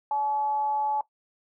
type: tone with frequency modulation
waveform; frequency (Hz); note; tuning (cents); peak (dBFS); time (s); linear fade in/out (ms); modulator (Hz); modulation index
sine; 856; A5; -48; -24; 0.11-1.01; 2; 280; 0.25
effects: noise-tail reverb RT60 0.1 s tail -17 dB re dry